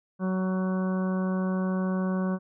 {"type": "harmonic tone with a mistuned harmonic", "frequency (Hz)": 186.7, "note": "F#3", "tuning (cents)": 16, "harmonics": [1, 2, 3, 4, 5, 6, 7, 8], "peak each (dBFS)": [-25, -36, -36, -45, -44, -40, -50, -43], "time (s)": [0.19, 2.39], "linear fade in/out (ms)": 50, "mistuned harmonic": 7, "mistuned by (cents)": 20, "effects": []}